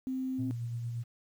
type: tone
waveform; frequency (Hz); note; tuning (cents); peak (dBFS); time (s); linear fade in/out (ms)
sine; 260.5; C4; -7; -31; 0.07-0.51; 0
type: tone with tremolo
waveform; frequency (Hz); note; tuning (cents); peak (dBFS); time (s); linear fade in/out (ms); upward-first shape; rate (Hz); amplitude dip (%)
sine; 118.1; A#2; +23; -32; 0.38-1.04; 20; sine; 8.7; 30
effects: tanh soft clip ceiling -23 dBFS + 10-bit